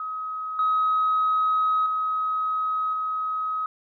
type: tone with level steps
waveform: sine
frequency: 1269 Hz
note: D#6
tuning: 34 cents sharp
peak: -28 / -18 / -22 / -24 dBFS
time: 0-3.66 s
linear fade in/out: 2 ms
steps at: 0.59 / 1.86 / 2.93 s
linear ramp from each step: 2 ms
effects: tanh soft clip ceiling -15 dBFS